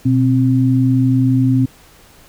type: tone pair together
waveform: sine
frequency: 123.47 / 262.7 Hz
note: B2 / C4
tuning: 0 / +7 cents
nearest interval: octave + minor second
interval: 1307 cents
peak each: -13 dBFS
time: 0.05-1.66 s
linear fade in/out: 10 ms
effects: pink hiss -46 dBFS RMS until 2.28 s